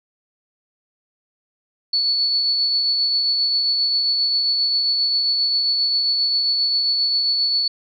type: tone with tremolo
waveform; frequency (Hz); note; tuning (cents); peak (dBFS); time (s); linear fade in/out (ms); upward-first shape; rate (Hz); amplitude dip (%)
sine; 4435; C#8; 0; -15; 1.93-7.68; 5; triangle; 7.5; 30
effects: none